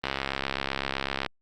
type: click train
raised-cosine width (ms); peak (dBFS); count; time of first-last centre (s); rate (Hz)
0.3; -11; 84; 0.04-1.262; 67.9
effects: Opus 32 kbps